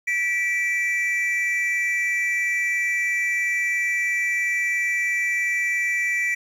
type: tone pair together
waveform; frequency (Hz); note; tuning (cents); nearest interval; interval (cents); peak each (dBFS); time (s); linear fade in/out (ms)
triangle; 1951 / 2330; B6 / D7; -22 / -14; minor third; 308; -21; 0.07-6.35; 10
effects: tanh soft clip ceiling -13 dBFS + 9-bit